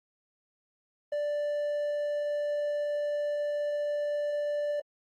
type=tone; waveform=triangle; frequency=587.3 Hz; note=D5; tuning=in tune; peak=-26 dBFS; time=1.12-4.8 s; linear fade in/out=5 ms; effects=AAC 48 kbps